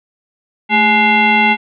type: tone with frequency modulation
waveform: sine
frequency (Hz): 1470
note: F#6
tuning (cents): -12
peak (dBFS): -8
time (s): 0.69-1.57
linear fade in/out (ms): 50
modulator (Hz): 625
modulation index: 2.1
effects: none